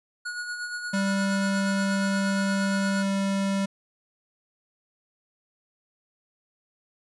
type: tone with tremolo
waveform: square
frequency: 1452 Hz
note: F#6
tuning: 33 cents flat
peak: -30 dBFS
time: 0.25-3.03 s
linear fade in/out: 10 ms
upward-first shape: sine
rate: 8.5 Hz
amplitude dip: 45%
type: tone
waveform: square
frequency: 196 Hz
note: G3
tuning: in tune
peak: -24 dBFS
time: 0.93-3.66 s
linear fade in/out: 10 ms
effects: resampled to 24000 Hz